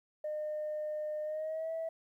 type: tone with pitch glide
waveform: sine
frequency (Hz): 608 to 651.6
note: D#5 to E5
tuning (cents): -40 to -20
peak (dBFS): -33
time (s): 0.24-1.89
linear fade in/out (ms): 5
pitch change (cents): +120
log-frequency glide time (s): 1.23-1.72
effects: tanh soft clip ceiling -31 dBFS + 12-bit